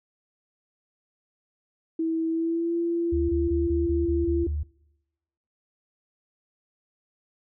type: tone with pitch glide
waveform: sine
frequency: 325.2 to 339.4 Hz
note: E4 to F4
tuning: -23 to -49 cents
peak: -23 dBFS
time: 1.99-4.47 s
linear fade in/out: 5 ms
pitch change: +74 cents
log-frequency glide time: 2.29-2.75 s
type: tone bursts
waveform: sine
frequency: 74.9 Hz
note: D2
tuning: 35 cents sharp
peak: -25 dBFS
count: 8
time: 3.12-4.634 s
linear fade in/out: 10 ms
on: 170 ms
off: 22 ms
effects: noise-tail reverb RT60 1.0 s tail -25 dB re dry